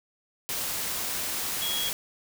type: tone in noise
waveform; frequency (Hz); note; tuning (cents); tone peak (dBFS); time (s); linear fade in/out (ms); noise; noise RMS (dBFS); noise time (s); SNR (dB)
sine; 3322; G#7; 0; -29; 1.62-1.89; 0; white; -31; 0.49-1.93; -1
effects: none